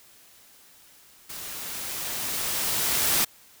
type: noise with level ramp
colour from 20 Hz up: white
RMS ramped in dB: -38 to -22 dBFS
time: 1.29-3.25 s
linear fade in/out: 10 ms
effects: white hiss -54 dBFS RMS until 3.6 s